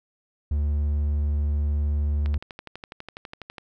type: tone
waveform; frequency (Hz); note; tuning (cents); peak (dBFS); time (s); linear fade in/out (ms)
triangle; 73.42; D2; 0; -19; 0.51-2.38; 5
type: click train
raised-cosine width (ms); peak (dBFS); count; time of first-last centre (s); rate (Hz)
0.3; -21; 17; 2.26-3.582; 12.1
effects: none